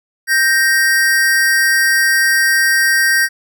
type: tone pair together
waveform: square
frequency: 1568 / 1864.7 Hz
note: G6 / A#6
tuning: 0 / 0 cents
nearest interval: minor third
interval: 300 cents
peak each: -14 dBFS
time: 0.27-3.29 s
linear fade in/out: 50 ms
effects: none